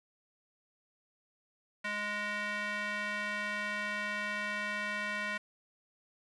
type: tone with band-pass filter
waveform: square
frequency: 207.7 Hz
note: G#3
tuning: in tune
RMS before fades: -36 dBFS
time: 1.84-5.38 s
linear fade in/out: 10 ms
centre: 1900 Hz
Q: 2.5
effects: resampled to 22050 Hz + 9-bit